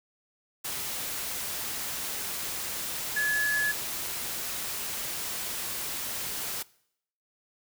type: tone in noise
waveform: sine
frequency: 1703 Hz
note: G#6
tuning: 43 cents sharp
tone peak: -24 dBFS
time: 3.16-3.72 s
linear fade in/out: 10 ms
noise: white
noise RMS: -34 dBFS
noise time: 0.64-6.63 s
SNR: +7 dB
effects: noise-tail reverb RT60 0.7 s tail -22 dB re dry